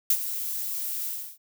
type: noise with ADSR envelope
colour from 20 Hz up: violet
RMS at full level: -19 dBFS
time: 0.1-1.38 s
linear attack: 4 ms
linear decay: 59 ms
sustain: -12 dB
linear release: 310 ms
effects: none